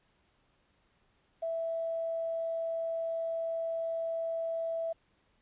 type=tone with quantisation; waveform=sine; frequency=659.3 Hz; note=E5; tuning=in tune; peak=-31 dBFS; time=1.42-4.93 s; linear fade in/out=10 ms; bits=10; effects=pink hiss -71 dBFS RMS until 5.41 s + resampled to 8000 Hz